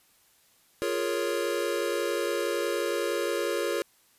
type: chord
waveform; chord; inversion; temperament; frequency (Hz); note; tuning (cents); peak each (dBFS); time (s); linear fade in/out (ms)
square; Bb minor seventh; second; equal; 349.2 / 415.3 / 466.2 / 554.4; F4 / Ab4 / Bb4 / Db5; 0 / 0 / 0 / 0; -33; 0.82-3.82; 0
effects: white hiss -63 dBFS RMS until 4.18 s + resampled to 32000 Hz